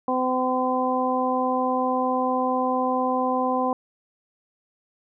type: harmonic tone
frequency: 255.5 Hz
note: C4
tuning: 41 cents flat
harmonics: 1 / 2 / 3 / 4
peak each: -26 / -26 / -26 / -26 dBFS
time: 0.08-3.73 s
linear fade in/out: 2 ms
effects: none